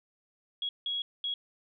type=tone bursts at uneven times; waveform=sine; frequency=3322 Hz; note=G#7; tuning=in tune; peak=-30 dBFS; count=3; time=0.62-0.69 / 0.86-1.02 / 1.24-1.34 s; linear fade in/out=2 ms; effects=none